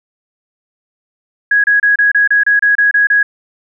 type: tone bursts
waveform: sine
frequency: 1661.2 Hz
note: G#6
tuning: in tune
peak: -7 dBFS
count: 11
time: 1.51-3.23 s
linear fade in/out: 5 ms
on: 130 ms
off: 29 ms
effects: none